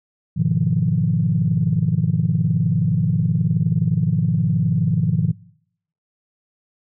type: chord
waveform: sine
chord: F half-diminished seventh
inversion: first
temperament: equal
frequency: 103.83 / 123.47 / 155.56 / 174.61 Hz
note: Ab2 / Cb3 / Eb3 / F3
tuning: 0 / 0 / 0 / 0 cents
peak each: -24 / -22 / -19 / -20 dBFS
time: 0.36-5.33 s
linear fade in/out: 20 ms
effects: noise-tail reverb RT60 0.7 s tail -22 dB re dry + tanh soft clip ceiling -6 dBFS